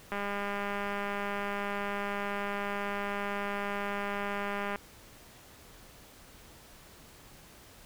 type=click train; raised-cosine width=0.5 ms; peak=-20 dBFS; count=938; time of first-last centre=0.12-4.759 s; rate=202 Hz; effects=pink hiss -54 dBFS RMS until 7.85 s